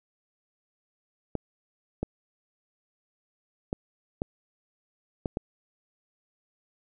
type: clicks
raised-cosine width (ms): 2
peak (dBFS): -15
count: 6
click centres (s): 1.353 / 2.03 / 3.729 / 4.219 / 5.258 / 5.371
effects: none